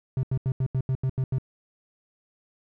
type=tone bursts; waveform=triangle; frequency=130.81 Hz; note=C3; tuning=in tune; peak=-20 dBFS; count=9; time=0.17-1.384 s; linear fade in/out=2 ms; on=62 ms; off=82 ms; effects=none